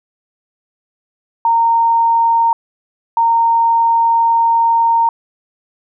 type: tone bursts at uneven times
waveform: sine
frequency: 922 Hz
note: A#5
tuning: 19 cents flat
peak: -9 dBFS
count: 2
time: 1.45-2.53 / 3.17-5.09 s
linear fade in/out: 2 ms
effects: none